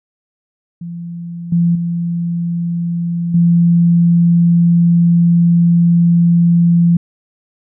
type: tone with level steps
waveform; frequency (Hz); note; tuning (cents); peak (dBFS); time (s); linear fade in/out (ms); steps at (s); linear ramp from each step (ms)
sine; 170.9; F3; -37; -23 / -9 / -15 / -7; 0.81-6.97; 5; 1.52 / 1.75 / 3.34; 5
effects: none